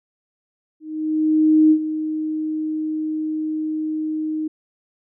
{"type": "tone with ADSR envelope", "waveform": "sine", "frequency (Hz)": 311.1, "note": "D#4", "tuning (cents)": 0, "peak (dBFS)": -9, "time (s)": [0.8, 4.48], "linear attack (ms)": 910, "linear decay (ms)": 74, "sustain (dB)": -12, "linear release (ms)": 8, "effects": []}